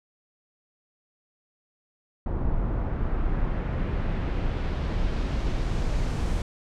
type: noise with low-pass filter sweep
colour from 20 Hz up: brown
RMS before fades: -26 dBFS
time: 2.26-6.42 s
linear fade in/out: 2 ms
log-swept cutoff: 1000 to 8800 Hz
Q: 0.93
effects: none

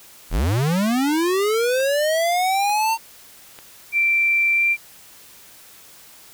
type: linear sweep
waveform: square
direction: up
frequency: 31.13 to 918 Hz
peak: -18 dBFS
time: 0.3-2.98 s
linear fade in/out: 50 ms
type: click train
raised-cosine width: 0.3 ms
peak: -24 dBFS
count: 4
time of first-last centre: 0.91-3.589 s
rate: 1.12 Hz
type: tone with pitch glide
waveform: sine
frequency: 2349 to 2363 Hz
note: D7 to D7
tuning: 0 to +10 cents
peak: -15 dBFS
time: 3.92-4.77 s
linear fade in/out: 50 ms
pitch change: +10 cents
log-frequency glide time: 4.53-4.65 s
effects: white hiss -46 dBFS RMS until 6.33 s

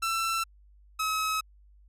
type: tone pair in turn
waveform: sawtooth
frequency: 1339 / 1281.2 Hz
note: E6 / E6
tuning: +27 / -50 cents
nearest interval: minor second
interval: 77 cents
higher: first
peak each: -23 dBFS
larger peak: neither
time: 0.02-0.44 / 0.99-1.41 s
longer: neither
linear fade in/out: 10 ms
effects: added 50 Hz sine -54 dBFS peak until 1.88 s + resampled to 32000 Hz

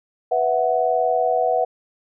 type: chord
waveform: sine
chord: B suspended fourth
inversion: none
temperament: equal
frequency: 493.9 / 659.3 / 740 Hz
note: B4 / E5 / F#5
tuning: 0 / 0 / 0 cents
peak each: -22 / -21 / -20 dBFS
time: 0.31-1.65 s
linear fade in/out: 10 ms
effects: none

